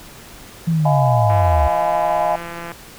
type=linear sweep; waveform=sine; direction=down; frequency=169.5 to 67.3 Hz; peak=-14 dBFS; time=0.67-1.68 s; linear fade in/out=10 ms
type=chord; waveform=sine; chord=F half-diminished seventh; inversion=third; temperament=just; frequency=628.6 / 698.5 / 838.1 / 1005.8 Hz; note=Eb5 / F5 / Ab5 / Cb6; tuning=+18 / 0 / +16 / +31 cents; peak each=-20 / -20 / -20 / -25 dBFS; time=0.85-2.36 s; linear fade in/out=5 ms
type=click train; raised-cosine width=0.5 ms; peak=-16 dBFS; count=242; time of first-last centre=1.3-2.718 s; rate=170 Hz
effects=pink hiss -40 dBFS RMS until 2.98 s